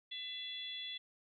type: harmonic tone with a mistuned harmonic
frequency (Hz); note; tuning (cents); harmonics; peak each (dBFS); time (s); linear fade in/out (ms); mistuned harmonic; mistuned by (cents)
670; E5; +28; 3 / 4 / 5 / 6; -51 / -52 / -42 / -53; 0.11-0.98; 10; 5; +36
effects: none